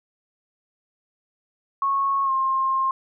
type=tone with pitch glide; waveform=sine; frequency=1099 to 1062.8 Hz; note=C#6 to C6; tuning=-15 to +27 cents; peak=-19 dBFS; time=1.82-2.91 s; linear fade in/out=2 ms; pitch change=-58 cents; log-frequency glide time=2.24-2.31 s; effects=none